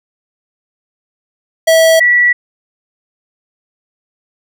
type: tone pair in turn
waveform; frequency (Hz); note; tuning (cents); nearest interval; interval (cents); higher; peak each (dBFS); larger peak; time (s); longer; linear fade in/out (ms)
square / sine; 650 / 1947.8; E5 / B6; -24 / -24; octave + perfect fifth; 1900; second; -6; neither; 1.67-2 / 2-2.33; neither; 10
effects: none